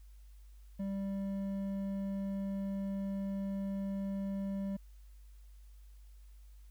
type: tone with hard clipping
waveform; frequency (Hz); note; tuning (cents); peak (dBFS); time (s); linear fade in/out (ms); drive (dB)
triangle; 196; G3; 0; -36; 0.79-4.77; 10; 10
effects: added 50 Hz sine -52 dBFS peak until 6.7 s + white hiss -72 dBFS RMS until 6.7 s